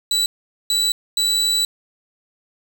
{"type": "tone bursts at uneven times", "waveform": "35% pulse", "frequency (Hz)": 3951, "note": "B7", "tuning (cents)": 0, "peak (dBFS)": -14, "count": 3, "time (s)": [[0.11, 0.26], [0.7, 0.92], [1.17, 1.65]], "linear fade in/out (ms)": 2, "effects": []}